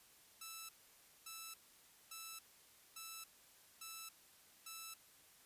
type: tone bursts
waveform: 5% pulse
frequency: 1319 Hz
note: E6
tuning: 1 cent sharp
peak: -37 dBFS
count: 6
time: 0.41-4.94 s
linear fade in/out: 5 ms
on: 280 ms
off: 570 ms
effects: white hiss -66 dBFS RMS until 5.45 s + resampled to 32000 Hz